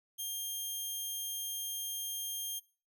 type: tone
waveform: 10% pulse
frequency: 3200 Hz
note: G7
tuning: 35 cents sharp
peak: -28 dBFS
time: 0.18-2.6 s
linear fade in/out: 20 ms
effects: noise-tail reverb RT60 0.4 s tail -23 dB re dry